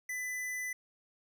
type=tone; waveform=square; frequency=2000 Hz; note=B6; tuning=21 cents sharp; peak=-36 dBFS; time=0.09-0.73 s; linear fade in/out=5 ms; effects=none